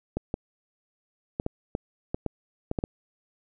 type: clicks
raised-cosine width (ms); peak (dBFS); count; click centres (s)
2; -14; 10; 0.17 / 0.341 / 1.399 / 1.464 / 1.751 / 2.145 / 2.263 / 2.714 / 2.788 / 2.839
effects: none